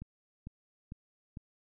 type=click train; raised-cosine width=5 ms; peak=-30 dBFS; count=4; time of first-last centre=0.02-1.371 s; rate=2.22 Hz; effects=none